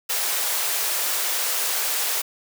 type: high-pass noise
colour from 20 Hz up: white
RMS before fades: -24 dBFS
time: 0.09-2.22 s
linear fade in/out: 10 ms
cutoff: 430 Hz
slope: 24 dB/octave
effects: none